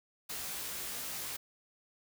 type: noise with comb filter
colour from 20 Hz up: white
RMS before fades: -40 dBFS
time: 0.29-1.37 s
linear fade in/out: 10 ms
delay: 16 ms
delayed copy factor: +1
effects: none